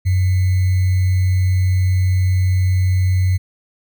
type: tone with sample-and-hold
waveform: sine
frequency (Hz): 92.5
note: F#2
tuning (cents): 0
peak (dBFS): -12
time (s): 0.05-3.38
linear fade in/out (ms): 20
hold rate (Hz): 2100
effects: none